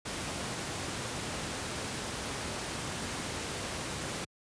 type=noise; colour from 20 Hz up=pink; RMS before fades=-36 dBFS; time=0.05-4.25 s; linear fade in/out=10 ms; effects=high-pass 80 Hz 12 dB/octave + resampled to 22050 Hz